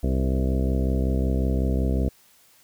harmonic tone with a mistuned harmonic, 65.41 Hz, C2, in tune, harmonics 1 / 2 / 3 / 4 / 5 / 6 / 7 / 8 / 9 / 10, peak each -22 / -29 / -29 / -30 / -36 / -35 / -36 / -38 / -42 / -39 dBFS, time 0.03-2.09 s, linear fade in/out 5 ms, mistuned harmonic 7, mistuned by +26 cents, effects white hiss -57 dBFS RMS until 2.63 s

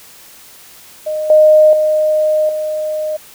sine tone with level steps, 616 Hz, D#5, 17 cents flat, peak -16 / -4 / -10 / -16 dBFS, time 1.06-3.17 s, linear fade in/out 10 ms, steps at 1.3 / 1.73 / 2.49 s, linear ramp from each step 2 ms, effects white hiss -40 dBFS RMS until 3.34 s

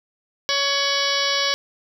harmonic tone with a mistuned harmonic, 560 Hz, C#5, 18 cents sharp, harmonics 1 / 2 / 3 / 4 / 5 / 6 / 7 / 8 / 9 / 10, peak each -28 / -28 / -28 / -28 / -28 / -28 / -28 / -28 / -28 / -28 dBFS, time 0.49-1.54 s, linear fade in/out 0 ms, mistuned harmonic 5, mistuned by +110 cents, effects 8-bit

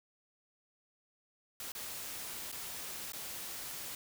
white noise with dropouts, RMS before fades -43 dBFS, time 1.6-3.95 s, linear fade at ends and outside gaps 2 ms, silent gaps 1.72-1.75 / 2.517-2.525 / 3.121-3.133 s, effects none

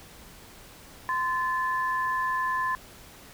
sine tone pair together, 1033 / 1741.7 Hz, C6 / A6, -22 / -18 cents, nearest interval major sixth, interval 904 cents, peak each -26 / -30 dBFS, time 1.09-2.75 s, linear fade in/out 0 ms, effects pink hiss -49 dBFS RMS until 3.33 s

